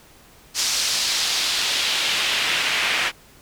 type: noise with band-pass filter sweep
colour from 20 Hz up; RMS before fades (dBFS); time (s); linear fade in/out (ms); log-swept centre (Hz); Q
pink; -22; 0.54-3.12; 50; 5500 to 2300; 1.5
effects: pink hiss -50 dBFS RMS until 3.41 s